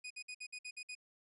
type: tone bursts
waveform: sawtooth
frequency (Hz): 2482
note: D#7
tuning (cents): -5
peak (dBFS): -40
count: 8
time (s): 0.04-0.952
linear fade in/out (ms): 10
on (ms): 65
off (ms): 56
effects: resampled to 24000 Hz